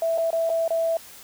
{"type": "tone with dropouts", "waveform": "sine", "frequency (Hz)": 659.3, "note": "E5", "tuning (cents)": 0, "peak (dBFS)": -20, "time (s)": [0.02, 0.97], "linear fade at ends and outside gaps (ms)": 2, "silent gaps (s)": [[0.177, 0.182], [0.305, 0.329], [0.494, 0.5], [0.679, 0.705]], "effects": ["white hiss -45 dBFS RMS until 1.23 s"]}